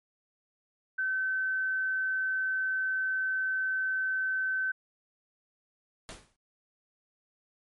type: tone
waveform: sine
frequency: 1532 Hz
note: G6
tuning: 40 cents flat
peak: -27 dBFS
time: 0.98-4.72 s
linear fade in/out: 10 ms
type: noise with exponential decay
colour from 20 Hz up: pink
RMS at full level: -39 dBFS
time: 6.09-6.36 s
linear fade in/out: 0 ms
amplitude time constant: 58 ms
effects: MP3 48 kbps